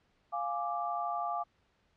sine chord, D diminished, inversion first, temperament equal, 698.5 / 830.6 / 1174.7 Hz, F5 / Ab5 / D6, 0 / 0 / 0 cents, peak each -35 / -38 / -36 dBFS, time 0.32-1.44 s, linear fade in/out 20 ms, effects pink hiss -72 dBFS RMS until 1.96 s + low-pass 4000 Hz 12 dB/octave

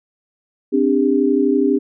sine chord, C suspended second, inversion none, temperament equal with one note detuned, 261.6 / 293.7 / 399.8 Hz, C4 / D4 / G4, 0 / 0 / +34 cents, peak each -17 dBFS, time 0.72-1.79 s, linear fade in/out 20 ms, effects none

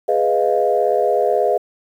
sine chord, F half-diminished seventh, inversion first, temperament equal, 415.3 / 493.9 / 622.3 / 698.5 Hz, Ab4 / Cb5 / Eb5 / F5, 0 / 0 / 0 / 0 cents, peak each -19 dBFS, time 0.08-1.58 s, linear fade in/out 10 ms, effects tanh soft clip ceiling -3 dBFS + 8-bit

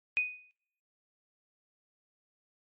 sine tone with exponential decay, 2489 Hz, D#7, in tune, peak -23 dBFS, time 0.17-0.51 s, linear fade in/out 0 ms, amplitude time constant 72 ms, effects noise-tail reverb RT60 0.7 s tail -24 dB re dry + MP3 32 kbps

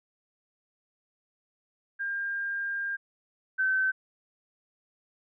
sine tone pair in turn, 1603 / 1535.5 Hz, G6 / G6, +38 / -36 cents, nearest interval minor second, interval 74 cents, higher first, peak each -29 / -23 dBFS, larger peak second, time 1.99-2.97 / 3.58-3.92 s, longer first, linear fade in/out 20 ms, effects none

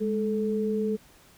sine tone pair together, 207.7 / 435.8 Hz, G#3 / A4, 0 / -17 cents, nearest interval octave + minor second, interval 1283 cents, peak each -27 dBFS, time 0-0.97 s, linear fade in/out 20 ms, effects pink hiss -56 dBFS RMS until 1.37 s

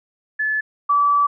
sine tone pair in turn, 1728 / 1153.3 Hz, A6 / D6, -32 / -32 cents, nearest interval perfect fifth, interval 700 cents, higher first, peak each -18 / -13 dBFS, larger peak second, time 0.39-0.61 / 0.89-1.27 s, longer second, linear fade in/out 10 ms, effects none

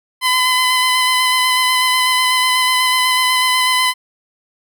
15% pulse tone with vibrato, 1015 Hz, B5, 47 cents sharp, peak -6 dBFS, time 0.21-3.94 s, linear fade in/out 50 ms, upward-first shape square, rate 8.1 Hz, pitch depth 13 cents each way, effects none

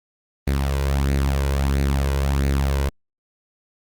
sawtooth tone with flanger, 68.9 Hz, C#2, 10 cents flat, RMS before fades -20 dBFS, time 0.47-2.89 s, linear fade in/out 5 ms, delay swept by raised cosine 0.46 to 2.06 ms, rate 1.5 Hz, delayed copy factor +0.55, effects Opus 24 kbps

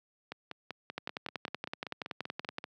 two click trains, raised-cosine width 0.3 ms, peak -19 / -23 dBFS, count 18 / 13, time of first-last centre 0.98-2.584 / 0.32-2.641 s, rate 10.6 / 5.17 Hz, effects high-pass 150 Hz 12 dB/octave

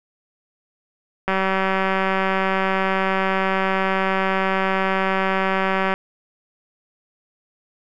click train, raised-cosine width 0.5 ms, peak -6 dBFS, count 891, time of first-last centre 1.28-5.94 s, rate 191 Hz, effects none

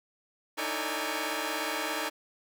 10% pulse tone cluster, 302.8 / 319.9 / 447.5 / 568 / 815 Hz, D#4 / D#4 / A4 / C#5 / G#5, -47 / +48 / +29 / +42 / -33 cents, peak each -29 dBFS, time 0.57-2.1 s, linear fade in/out 20 ms, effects none

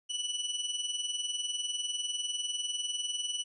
sawtooth tone with tremolo, 2960 Hz, F#7, in tune, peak -26 dBFS, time 0.09-3.44 s, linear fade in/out 20 ms, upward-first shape triangle, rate 20 Hz, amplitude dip 70%, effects resampled to 24000 Hz

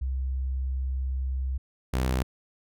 sine / sawtooth tone pair in turn, 65.41 / 64.03 Hz, C2 / C2, 0 / -37 cents, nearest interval unison, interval 37 cents, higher first, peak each -26 / -20 dBFS, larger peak second, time 0.01-1.58 / 1.93-2.23 s, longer first, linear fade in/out 10 ms, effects none

